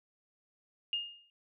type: tone with exponential decay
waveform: sine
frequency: 2834 Hz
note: F7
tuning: 25 cents sharp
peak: -28 dBFS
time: 0.93-1.3 s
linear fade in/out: 1 ms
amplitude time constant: 80 ms
effects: none